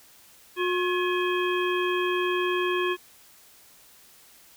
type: harmonic tone with a mistuned harmonic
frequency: 360 Hz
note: F#4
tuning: 47 cents flat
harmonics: 1 / 3 / 5 / 7 / 9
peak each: -25 / -30 / -32 / -33 / -35 dBFS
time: 0.56-2.97 s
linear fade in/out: 50 ms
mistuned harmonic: 5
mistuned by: -100 cents
effects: white hiss -54 dBFS RMS until 4.56 s